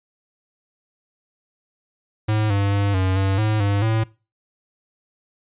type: tone with pitch steps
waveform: square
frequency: 107.7 / 99.9 / 100.5 / 93.9 / 96.8 / 107.9 / 100.7 / 111.2 Hz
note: A2 / G2 / G2 / F#2 / G2 / A2 / G2 / A2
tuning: -37 / +33 / +44 / +26 / -21 / -33 / +47 / +19 cents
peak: -18 dBFS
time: 2.28-4.04 s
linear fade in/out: 10 ms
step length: 220 ms
effects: noise-tail reverb RT60 0.3 s tail -21 dB re dry + resampled to 8000 Hz